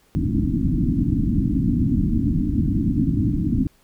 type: low-pass noise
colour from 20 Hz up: white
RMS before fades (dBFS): -20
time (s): 0.15-3.67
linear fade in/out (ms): 0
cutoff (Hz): 310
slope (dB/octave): 96
effects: pink hiss -59 dBFS RMS until 3.83 s